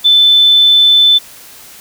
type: tone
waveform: sine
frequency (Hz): 3520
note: A7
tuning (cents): 0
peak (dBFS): -4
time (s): 0.04-1.19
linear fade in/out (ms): 20
effects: white hiss -36 dBFS RMS until 1.8 s

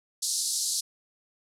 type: band-pass noise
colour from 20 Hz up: pink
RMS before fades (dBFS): -29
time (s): 0.22-0.81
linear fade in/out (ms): 10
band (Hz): 4200 to 11000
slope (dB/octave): 48
effects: none

